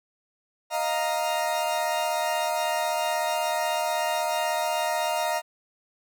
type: chord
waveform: 40% pulse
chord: Eb suspended second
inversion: none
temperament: equal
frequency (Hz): 622.3 / 698.5 / 932.3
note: Eb5 / F5 / Bb5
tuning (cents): 0 / 0 / 0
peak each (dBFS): -28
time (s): 0.7-5.42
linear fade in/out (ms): 50
effects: none